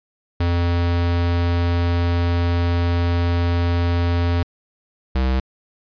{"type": "tone pair in turn", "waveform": "square", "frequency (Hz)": [86.4, 64.73], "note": ["F2", "C2"], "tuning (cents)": [-18, -18], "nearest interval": "perfect fourth", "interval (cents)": 500, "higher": "first", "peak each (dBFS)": -17, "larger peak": "neither", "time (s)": [[0.4, 4.43], [5.15, 5.4]], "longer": "first", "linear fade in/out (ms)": 5, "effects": ["resampled to 11025 Hz"]}